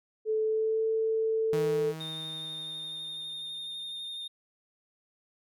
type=tone with pitch glide; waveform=sine; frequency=436 to 443.6 Hz; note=A4 to A4; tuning=-16 to +14 cents; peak=-25 dBFS; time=0.25-1.94 s; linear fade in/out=50 ms; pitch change=+30 cents; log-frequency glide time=0.43-0.85 s
type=tone with exponential decay; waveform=sawtooth; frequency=159.2 Hz; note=D#3; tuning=40 cents sharp; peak=-28 dBFS; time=1.53-4.06 s; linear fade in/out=0 ms; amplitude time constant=550 ms
type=tone with vibrato; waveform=triangle; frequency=3656 Hz; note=A#7; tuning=34 cents flat; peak=-35 dBFS; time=2-4.28 s; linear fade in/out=10 ms; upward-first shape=sine; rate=12 Hz; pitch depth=17 cents each way
effects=none